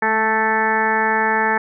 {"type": "harmonic tone with a mistuned harmonic", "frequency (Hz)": 220, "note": "A3", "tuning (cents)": 0, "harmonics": [1, 2, 3, 4, 5, 6, 7, 8, 9, 10], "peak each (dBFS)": [-27, -24, -31, -19, -31, -26, -28, -20, -31, -30], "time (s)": [0.02, 1.58], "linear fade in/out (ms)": 5, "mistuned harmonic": 1, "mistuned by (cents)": -23, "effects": []}